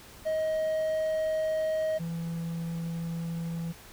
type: tone pair in turn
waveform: triangle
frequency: 630 / 166.87 Hz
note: D#5 / E3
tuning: +21 / +21 cents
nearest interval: octave + major seventh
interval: 2300 cents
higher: first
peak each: -24 / -29 dBFS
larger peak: first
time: 0.25-1.99 / 1.99-3.73 s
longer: neither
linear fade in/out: 20 ms
effects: pink hiss -50 dBFS RMS until 3.92 s